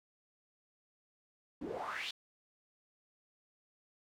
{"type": "noise with band-pass filter sweep", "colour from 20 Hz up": "pink", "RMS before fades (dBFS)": -41, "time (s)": [1.61, 2.11], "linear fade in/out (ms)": 5, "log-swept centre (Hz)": [250, 3900], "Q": 4.3, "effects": []}